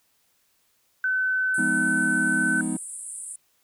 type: tone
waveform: sine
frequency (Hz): 1518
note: F#6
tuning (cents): +44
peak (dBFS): -21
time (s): 1.04-2.61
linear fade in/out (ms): 2
type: band-pass noise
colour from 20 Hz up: pink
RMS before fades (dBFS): -37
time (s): 1.54-3.36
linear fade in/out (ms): 5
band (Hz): 8200 to 10000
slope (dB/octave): 96
type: chord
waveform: triangle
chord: F half-diminished seventh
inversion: none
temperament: just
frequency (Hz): 174.61 / 209.5 / 251.4 / 314.3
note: F3 / Ab3 / Cb4 / Eb4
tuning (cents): 0 / +15 / +31 / +18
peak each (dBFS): -31 / -29 / -27 / -28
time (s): 1.58-2.77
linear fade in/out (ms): 5
effects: white hiss -67 dBFS RMS until 3.63 s